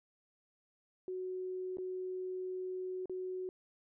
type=tone with dropouts; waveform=sine; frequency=370 Hz; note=F#4; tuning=in tune; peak=-37 dBFS; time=1.08-3.49 s; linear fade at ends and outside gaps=1 ms; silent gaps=1.771-1.784 / 3.057-3.096 s; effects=none